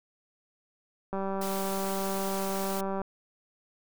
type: click train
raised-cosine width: 1 ms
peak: -20 dBFS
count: 367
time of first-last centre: 1.13-3.017 s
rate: 194 Hz
type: noise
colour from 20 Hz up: white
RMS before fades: -39 dBFS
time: 1.41-2.81 s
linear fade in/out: 5 ms
effects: none